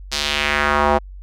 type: tone with band-pass filter sweep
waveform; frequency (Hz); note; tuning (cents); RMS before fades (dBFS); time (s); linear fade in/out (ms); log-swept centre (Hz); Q
square; 73.1; D2; -7; -18; 0.11-0.99; 20; 5000 to 740; 1.8
effects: added 47 Hz sine -33 dBFS peak until 1.22 s